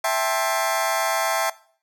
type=chord; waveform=sawtooth; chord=A minor seventh; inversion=second; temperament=just; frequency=660 / 792 / 880 / 1056 Hz; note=E5 / G5 / A5 / C6; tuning=+2 / +18 / 0 / +16 cents; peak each=-19 / -22 / -24 / -24 dBFS; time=0.04-1.5 s; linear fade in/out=5 ms; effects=noise-tail reverb RT60 0.5 s tail -20 dB re dry